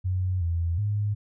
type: tone with pitch steps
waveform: sine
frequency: 92.3 / 84.5 / 103.8 Hz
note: F#2 / E2 / G#2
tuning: -4 / +43 / 0 cents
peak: -23 dBFS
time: 0.04-1.15 s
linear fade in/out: 20 ms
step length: 370 ms
effects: none